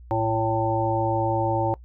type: harmonic tone with a mistuned harmonic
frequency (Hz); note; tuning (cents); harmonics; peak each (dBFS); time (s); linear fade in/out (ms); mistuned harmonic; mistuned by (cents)
111.7; A2; +27; 1 / 3 / 5 / 7 / 8; -27 / -27 / -27 / -27 / -27; 0.11-1.74; 0; 3; +21
effects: noise-tail reverb RT60 0.1 s tail -22 dB re dry + added 60 Hz sine -42 dBFS peak until 1.84 s